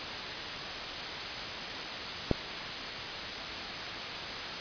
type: click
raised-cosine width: 2 ms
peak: -11 dBFS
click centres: 2.313 s
effects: white hiss -36 dBFS RMS until 4.6 s + resampled to 11025 Hz